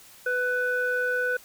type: tone with low-pass filter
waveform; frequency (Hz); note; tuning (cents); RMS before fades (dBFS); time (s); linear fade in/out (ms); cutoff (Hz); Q
square; 497.1; B4; +11; -26; 0.26-1.37; 5; 1500; 4.7
effects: white hiss -51 dBFS RMS until 1.44 s